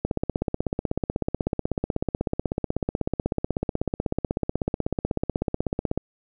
click train, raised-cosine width 2 ms, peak -10 dBFS, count 97, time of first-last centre 0.05-5.976 s, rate 16.2 Hz, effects none

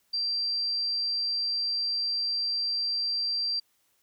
sine tone, 4712 Hz, D8, 5 cents sharp, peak -26 dBFS, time 0.13-3.6 s, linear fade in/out 10 ms, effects white hiss -70 dBFS RMS until 4.02 s

